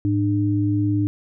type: tone pair together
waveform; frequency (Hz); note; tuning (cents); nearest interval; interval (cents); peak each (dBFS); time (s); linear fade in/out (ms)
sine; 106.2 / 300.4; G#2 / D4; +39 / +39; octave + tritone; 1800; -20; 0.05-1.07; 0
effects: none